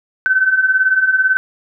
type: beating tone pair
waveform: sine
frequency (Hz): 1513 / 1531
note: F#6 / G6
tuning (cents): +38 / -41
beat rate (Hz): 18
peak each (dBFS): -17 / -12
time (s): 0.26-1.37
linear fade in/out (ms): 0
effects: none